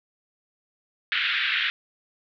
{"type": "band-pass noise", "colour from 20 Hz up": "pink", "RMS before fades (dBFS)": -25, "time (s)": [1.12, 1.7], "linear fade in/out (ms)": 0, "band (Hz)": [1500, 3700], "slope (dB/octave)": 48, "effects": []}